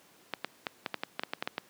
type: clicks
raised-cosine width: 0.3 ms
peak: -15 dBFS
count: 12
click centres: 0.337 / 0.446 / 0.668 / 0.862 / 0.943 / 1.035 / 1.195 / 1.235 / 1.335 / 1.425 / 1.475 / 1.581 s
effects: pink hiss -60 dBFS RMS until 1.69 s + high-pass 200 Hz 12 dB/octave